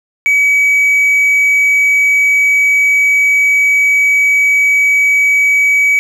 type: tone with hard clipping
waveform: sine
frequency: 2275 Hz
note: C#7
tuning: 44 cents sharp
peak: -8 dBFS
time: 0.26-5.99 s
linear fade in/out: 0 ms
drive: 2 dB
effects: none